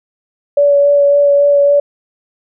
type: tone with vibrato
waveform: sine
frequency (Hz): 571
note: D5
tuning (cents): -49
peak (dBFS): -6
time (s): 0.57-1.8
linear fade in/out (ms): 5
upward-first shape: sine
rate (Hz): 3.6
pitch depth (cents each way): 12
effects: none